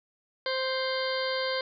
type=harmonic tone; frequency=523.3 Hz; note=C5; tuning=in tune; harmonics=1 / 2 / 3 / 4 / 6 / 7 / 8 / 9; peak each=-30 / -36 / -36 / -37 / -39 / -42 / -38 / -38 dBFS; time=0.46-1.61 s; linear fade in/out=2 ms; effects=none